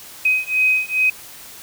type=beating tone pair; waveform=sine; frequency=2518 / 2520.4 Hz; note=D#7 / D#7; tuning=+20 / +22 cents; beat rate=2.4 Hz; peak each=-18 dBFS; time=0.25-1.1 s; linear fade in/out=5 ms; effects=white hiss -39 dBFS RMS until 1.62 s